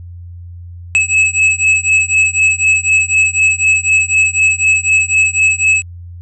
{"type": "beating tone pair", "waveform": "square", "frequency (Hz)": [2587, 2591], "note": ["E7", "E7"], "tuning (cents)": [-33, -30], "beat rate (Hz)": 4, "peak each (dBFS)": -13, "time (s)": [0.95, 5.82], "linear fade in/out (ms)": 0, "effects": ["added 87 Hz sine -28 dBFS peak until 6.21 s", "resampled to 24000 Hz"]}